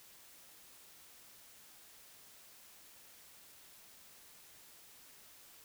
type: silence
effects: white hiss -59 dBFS RMS until 5.64 s